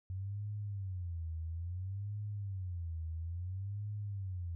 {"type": "tone with vibrato", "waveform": "sine", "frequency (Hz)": 91.8, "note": "F#2", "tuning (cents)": -13, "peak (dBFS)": -37, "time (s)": [0.1, 4.55], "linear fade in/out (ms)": 0, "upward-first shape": "sine", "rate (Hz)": 0.59, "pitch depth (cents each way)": 220, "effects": []}